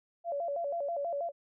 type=tone with vibrato; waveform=sine; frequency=622.3 Hz; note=D#5; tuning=in tune; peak=-31 dBFS; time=0.24-1.32 s; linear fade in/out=50 ms; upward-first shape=square; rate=6.2 Hz; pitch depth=160 cents each way; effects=none